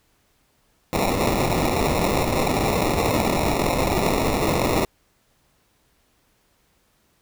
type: noise with sample-and-hold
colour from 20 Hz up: white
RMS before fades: -21 dBFS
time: 0.93-4.85 s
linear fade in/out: 0 ms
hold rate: 1575 Hz
effects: pink hiss -64 dBFS RMS until 7.21 s